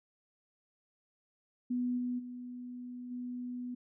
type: tone with level steps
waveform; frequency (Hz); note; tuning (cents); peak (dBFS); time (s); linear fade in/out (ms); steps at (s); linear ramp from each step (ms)
sine; 246.9; B3; 0; -30 / -32 / -41 / -37; 1.7-3.75; 10; 1.97 / 2.18 / 3.1; 20
effects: none